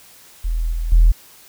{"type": "tone with level steps", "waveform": "sine", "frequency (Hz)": 40.88, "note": "E1", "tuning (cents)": -14, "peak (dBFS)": [-17, -19, -6], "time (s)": [0.44, 1.12], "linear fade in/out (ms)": 10, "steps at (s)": [0.72, 0.92], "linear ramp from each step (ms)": 5, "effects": ["tanh soft clip ceiling -4 dBFS", "white hiss -46 dBFS RMS until 1.48 s"]}